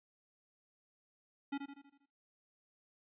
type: tone with echo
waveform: square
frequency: 280 Hz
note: C#4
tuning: 18 cents sharp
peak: -36 dBFS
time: 1.52-1.58 s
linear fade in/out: 10 ms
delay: 80 ms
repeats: 6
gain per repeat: -6 dB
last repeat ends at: 2.06 s
effects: noise-tail reverb RT60 0.6 s tail -24 dB re dry + resampled to 8000 Hz